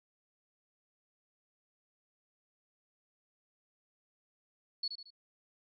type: tone with echo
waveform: sine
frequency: 4400 Hz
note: C#8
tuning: 14 cents flat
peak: -32 dBFS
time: 4.83-4.88 s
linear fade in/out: 5 ms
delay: 75 ms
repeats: 3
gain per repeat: -7 dB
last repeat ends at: 5.105 s
effects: none